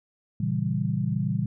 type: chord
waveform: sine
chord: A# diminished seventh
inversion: none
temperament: equal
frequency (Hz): 116.54 / 138.59 / 164.81 / 196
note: A#2 / C#3 / E3 / G3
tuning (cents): 0 / 0 / 0 / 0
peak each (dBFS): -29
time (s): 0.4-1.46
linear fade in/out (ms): 5
effects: none